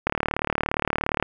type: click train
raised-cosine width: 0.5 ms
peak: -7 dBFS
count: 44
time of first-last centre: 0.07-1.226 s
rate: 37.2 Hz
effects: 8-bit